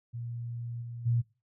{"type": "tone with level steps", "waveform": "sine", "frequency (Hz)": 118.4, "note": "A#2", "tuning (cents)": 27, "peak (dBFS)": [-35, -38, -24], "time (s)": [0.13, 1.22], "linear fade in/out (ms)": 20, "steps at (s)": [0.81, 1.05], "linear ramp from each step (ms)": 20, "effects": ["noise-tail reverb RT60 0.3 s tail -21 dB re dry"]}